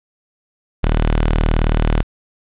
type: tone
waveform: sawtooth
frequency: 38.75 Hz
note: D#1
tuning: 6 cents flat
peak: -9 dBFS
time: 0.83-2.03 s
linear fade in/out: 10 ms
effects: resampled to 8000 Hz + 7-bit